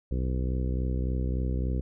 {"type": "harmonic tone", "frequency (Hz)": 63.5, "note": "B1", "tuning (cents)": 49, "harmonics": [1, 2, 3, 4, 5, 6, 7, 8], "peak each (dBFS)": [-27, -33, -37, -39, -41, -43, -44, -45], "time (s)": [0.11, 1.81], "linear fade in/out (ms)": 5, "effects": []}